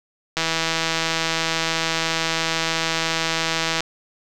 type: click train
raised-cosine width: 0.2 ms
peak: -4 dBFS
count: 561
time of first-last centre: 0.37-3.806 s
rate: 163 Hz
effects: none